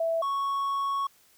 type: tone pair in turn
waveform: sine / triangle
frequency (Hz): 659 / 1108.3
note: E5 / C#6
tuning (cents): -1 / -1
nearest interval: major sixth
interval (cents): 900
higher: second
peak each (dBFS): -24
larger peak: neither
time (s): 0-0.22 / 0.22-1.07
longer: second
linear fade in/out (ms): 5
effects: white hiss -61 dBFS RMS until 1.37 s